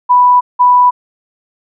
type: tone pair in turn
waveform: sine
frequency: 987.8 / 987.8 Hz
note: B5 / B5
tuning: 0 / 0 cents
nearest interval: unison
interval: 0 cents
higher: neither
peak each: -4 dBFS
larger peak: neither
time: 0.09-0.41 / 0.59-0.91 s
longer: neither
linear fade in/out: 20 ms
effects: none